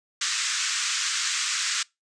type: band-pass noise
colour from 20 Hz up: white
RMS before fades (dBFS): -27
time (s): 0.21-1.83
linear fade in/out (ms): 5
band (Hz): 1200 to 7800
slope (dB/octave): 48
effects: noise-tail reverb RT60 0.2 s tail -24 dB re dry + resampled to 22050 Hz